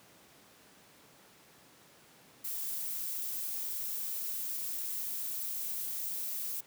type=noise; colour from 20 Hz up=violet; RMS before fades=-37 dBFS; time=2.44-6.61 s; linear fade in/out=10 ms; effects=pink hiss -59 dBFS RMS until 6.66 s + high-pass 150 Hz 12 dB/octave